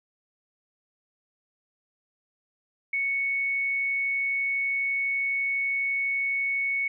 sine tone, 2217 Hz, C#7, in tune, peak -24 dBFS, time 2.93-6.88 s, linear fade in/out 5 ms, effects none

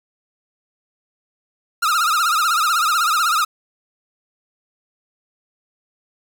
45% pulse tone with vibrato, 1311 Hz, E6, 10 cents flat, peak -15 dBFS, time 1.82-3.45 s, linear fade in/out 10 ms, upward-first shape triangle, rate 16 Hz, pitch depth 160 cents each way, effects 8-bit

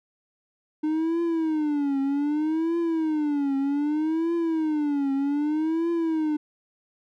triangle tone with vibrato, 304.1 Hz, D#4, 40 cents flat, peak -20 dBFS, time 0.83-6.37 s, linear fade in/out 10 ms, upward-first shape triangle, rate 0.64 Hz, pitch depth 200 cents each way, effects none

